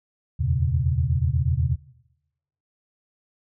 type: tone cluster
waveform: sine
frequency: 79.4 / 87.5 / 121.3 / 137.9 Hz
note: D#2 / F2 / B2 / C#3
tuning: +36 / +4 / -31 / -9 cents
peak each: -25 dBFS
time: 0.39-1.76 s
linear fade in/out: 20 ms
effects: noise-tail reverb RT60 0.9 s tail -19 dB re dry